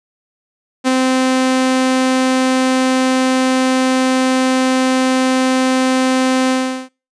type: tone with ADSR envelope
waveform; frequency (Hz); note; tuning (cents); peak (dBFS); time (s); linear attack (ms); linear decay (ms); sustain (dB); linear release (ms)
sawtooth; 259.1; C4; -17; -6; 0.84-6.89; 36; 16; -2; 390
effects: noise-tail reverb RT60 0.3 s tail -23 dB re dry + resampled to 22050 Hz